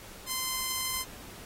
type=tone; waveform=5% pulse; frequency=1036 Hz; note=C6; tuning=17 cents flat; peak=-18 dBFS; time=0.26-1.05 s; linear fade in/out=50 ms; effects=pink hiss -48 dBFS RMS until 1.45 s + AAC 48 kbps